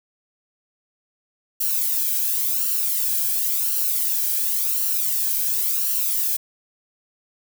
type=noise with flanger; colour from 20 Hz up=violet; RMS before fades=-22 dBFS; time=1.6-6.37 s; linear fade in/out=10 ms; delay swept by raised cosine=0.69 to 1.27 ms; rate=0.93 Hz; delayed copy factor=+0.65; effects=none